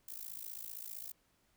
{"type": "noise with amplitude modulation", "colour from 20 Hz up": "violet", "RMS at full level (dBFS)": -42, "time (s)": [0.08, 1.12], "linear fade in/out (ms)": 5, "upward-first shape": "sine", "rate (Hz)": 55.4, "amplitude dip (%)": 95, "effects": ["pink hiss -74 dBFS RMS until 1.56 s"]}